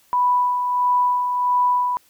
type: tone with tremolo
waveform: sine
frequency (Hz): 987.8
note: B5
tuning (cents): 0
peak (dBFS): -14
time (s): 0.13-1.97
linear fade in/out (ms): 0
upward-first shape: sine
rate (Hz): 1.5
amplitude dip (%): 45
effects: white hiss -57 dBFS RMS until 2.09 s